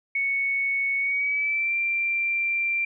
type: tone with pitch glide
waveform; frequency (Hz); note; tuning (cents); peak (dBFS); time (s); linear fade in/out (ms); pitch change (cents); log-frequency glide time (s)
sine; 2217 to 2362; C#7 to D7; 0 to +9; -22; 0.15-2.85; 5; +109; 0.98-1.75
effects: none